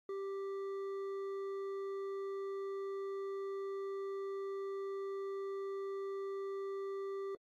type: tone with hard clipping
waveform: sine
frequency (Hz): 392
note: G4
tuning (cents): 0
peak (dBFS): -40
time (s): 0.09-7.35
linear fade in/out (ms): 2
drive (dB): 7
effects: AAC 64 kbps